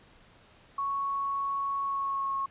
sine tone with pitch glide, 1108.7 to 1092.2 Hz, C#6 to C#6, 0 to -26 cents, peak -28 dBFS, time 0.78-2.46 s, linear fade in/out 5 ms, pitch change -26 cents, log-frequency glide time 1.8-2.34 s, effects pink hiss -58 dBFS RMS until 2.5 s + resampled to 8000 Hz

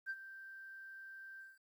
sine tone with ADSR envelope, 1568 Hz, G6, in tune, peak -35 dBFS, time 0.06-1.59 s, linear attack 40 ms, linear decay 46 ms, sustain -14 dB, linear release 190 ms, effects tanh soft clip ceiling -35 dBFS + 12-bit

